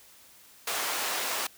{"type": "high-pass noise", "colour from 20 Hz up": "pink", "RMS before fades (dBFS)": -31, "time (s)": [0.67, 1.47], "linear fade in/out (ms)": 5, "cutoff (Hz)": 660, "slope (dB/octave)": 12, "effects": ["white hiss -55 dBFS RMS until 1.57 s"]}